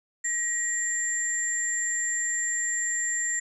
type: tone pair together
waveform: sine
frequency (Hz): 1898 / 7321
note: A#6 / A#8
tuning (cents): +31 / -32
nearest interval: octave + major seventh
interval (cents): 2337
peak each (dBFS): -29 / -27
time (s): 0.24-3.4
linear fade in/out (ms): 10
effects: none